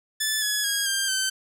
10% pulse tone with pitch steps, 1743 / 1690.4 / 1639.5 / 1590.1 / 1542.1 Hz, A6 / G#6 / G#6 / G6 / G6, -17 / +30 / -23 / +24 / -29 cents, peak -14 dBFS, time 0.2-1.3 s, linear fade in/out 10 ms, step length 220 ms, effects none

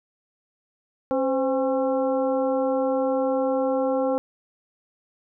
harmonic tone with a mistuned harmonic, 270 Hz, C#4, 45 cents flat, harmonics 1 / 2 / 3 / 4 / 5, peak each -26 / -22 / -30 / -36 / -38 dBFS, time 1.11-4.18 s, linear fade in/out 0 ms, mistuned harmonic 2, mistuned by -67 cents, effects none

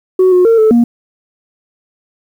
sine tone with pitch steps, 372 / 361.9 / 456.3 / 436.9 / 236.5 Hz, F#4 / F#4 / A#4 / A4 / A#3, +9 / -38 / -37 / -12 / +25 cents, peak -3 dBFS, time 0.19-0.84 s, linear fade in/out 5 ms, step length 130 ms, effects tanh soft clip ceiling -3 dBFS + 7-bit

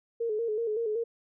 sine tone with vibrato, 444.7 Hz, A4, 18 cents sharp, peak -27 dBFS, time 0.2-1.04 s, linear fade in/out 10 ms, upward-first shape square, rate 5.3 Hz, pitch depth 72 cents each way, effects none

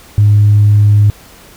sine tone, 103.83 Hz, G#2, in tune, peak -3 dBFS, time 0.18-1.1 s, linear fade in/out 0 ms, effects tanh soft clip ceiling 0 dBFS + pink hiss -39 dBFS RMS until 1.56 s

